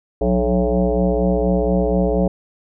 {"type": "tone with frequency modulation", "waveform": "sine", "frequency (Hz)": 185.1, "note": "F#3", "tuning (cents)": 1, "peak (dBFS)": -14, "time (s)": [0.21, 2.28], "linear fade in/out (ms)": 5, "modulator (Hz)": 122, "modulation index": 3.8, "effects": []}